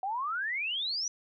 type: exponential sweep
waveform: sine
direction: up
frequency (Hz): 740 to 6000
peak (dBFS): -30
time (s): 0.03-1.08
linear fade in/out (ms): 2
effects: none